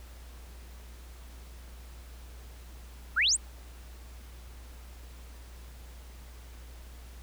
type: exponential sweep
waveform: sine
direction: up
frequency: 1244.5 to 9397 Hz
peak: -22 dBFS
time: 3.16-3.37 s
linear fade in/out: 20 ms
effects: added 60 Hz sine -45 dBFS peak until 7.22 s + pink hiss -55 dBFS RMS until 7.22 s

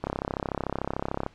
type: click train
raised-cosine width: 1 ms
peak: -14 dBFS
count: 42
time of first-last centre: 0.04-1.264 s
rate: 33.5 Hz
effects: pink hiss -57 dBFS RMS until 1.34 s + low-pass 4000 Hz 12 dB/octave

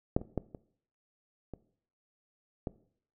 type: clicks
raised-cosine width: 2 ms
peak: -12 / -29 / -17 / -29 / -27 / -20 dBFS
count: 6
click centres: 0.165 / 0.215 / 0.377 / 0.548 / 1.537 / 2.672 s
effects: noise-tail reverb RT60 0.6 s tail -19 dB re dry

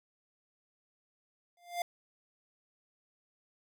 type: tone with exponential growth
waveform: square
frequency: 698.5 Hz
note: F5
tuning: in tune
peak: -29 dBFS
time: 1.57-1.82 s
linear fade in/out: 2 ms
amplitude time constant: 53 ms
effects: none

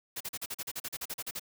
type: noise bursts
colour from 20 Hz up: white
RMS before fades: -37 dBFS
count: 15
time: 0.16-1.396 s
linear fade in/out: 10 ms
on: 46 ms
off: 39 ms
effects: none

